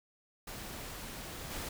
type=noise with level steps; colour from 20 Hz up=pink; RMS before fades=-44 / -40 dBFS; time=0.47-1.69 s; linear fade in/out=5 ms; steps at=1.5 s; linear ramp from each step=20 ms; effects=none